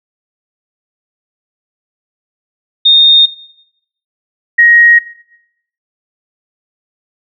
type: tone pair in turn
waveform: sine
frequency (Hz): 3674 / 1883.2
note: A#7 / A#6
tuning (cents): -26 / +17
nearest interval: octave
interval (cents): 1157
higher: first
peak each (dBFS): -3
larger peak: neither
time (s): 2.85-3.26 / 4.58-4.99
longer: neither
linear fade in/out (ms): 10
effects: noise-tail reverb RT60 0.8 s tail -18 dB re dry